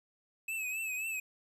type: tone with vibrato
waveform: square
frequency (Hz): 2583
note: E7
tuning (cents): -36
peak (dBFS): -35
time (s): 0.48-1.2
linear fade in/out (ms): 5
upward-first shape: triangle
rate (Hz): 3.8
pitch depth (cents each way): 77
effects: 11-bit